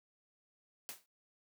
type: noise with exponential decay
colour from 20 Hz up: white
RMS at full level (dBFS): -41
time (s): 0.89-1.06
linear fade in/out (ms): 0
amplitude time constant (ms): 35
effects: noise-tail reverb RT60 0.2 s tail -26 dB re dry + high-pass 150 Hz 12 dB/octave